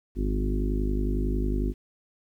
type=harmonic tone with a mistuned harmonic; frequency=51 Hz; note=G#1; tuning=31 cents flat; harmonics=1 / 2 / 3 / 4 / 5 / 6 / 7 / 8; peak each=-25 / -37 / -37 / -37 / -32 / -40 / -34 / -42 dBFS; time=0.15-1.74 s; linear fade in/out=50 ms; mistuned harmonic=3; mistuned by=-16 cents; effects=10-bit